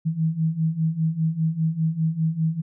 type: beating tone pair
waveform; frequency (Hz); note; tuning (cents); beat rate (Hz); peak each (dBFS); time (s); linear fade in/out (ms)
sine; 157.9 / 162.9; D#3 / E3; +26 / -20; 5; -25 / -22; 0.05-2.62; 20
effects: none